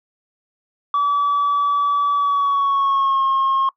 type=tone with pitch glide; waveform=sine; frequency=1148 to 1077.3 Hz; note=D6 to C#6; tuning=-40 to -50 cents; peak=-13 dBFS; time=0.94-3.69 s; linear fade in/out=2 ms; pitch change=-110 cents; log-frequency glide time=2.15-3.23 s; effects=noise-tail reverb RT60 0.1 s tail -22 dB re dry + tanh soft clip ceiling -13 dBFS